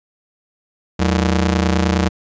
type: ring-modulated tone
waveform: sawtooth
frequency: 132.3 Hz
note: C3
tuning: 20 cents sharp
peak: -7 dBFS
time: 0.99-2.09 s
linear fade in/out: 10 ms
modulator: 51.3 Hz
effects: resampled to 16000 Hz